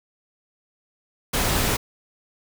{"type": "noise", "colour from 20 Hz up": "pink", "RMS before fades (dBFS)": -22, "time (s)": [1.33, 1.77], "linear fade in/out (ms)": 10, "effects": []}